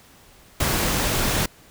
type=noise; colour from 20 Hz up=pink; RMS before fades=-22 dBFS; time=0.6-1.46 s; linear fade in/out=5 ms; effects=pink hiss -51 dBFS RMS until 1.7 s